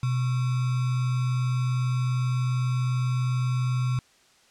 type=tone with sample-and-hold; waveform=sine; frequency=126.3 Hz; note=B2; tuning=39 cents sharp; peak=-22 dBFS; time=0.03-3.99 s; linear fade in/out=2 ms; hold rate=1225 Hz; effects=white hiss -59 dBFS RMS until 4.5 s + low-pass 7000 Hz 12 dB/octave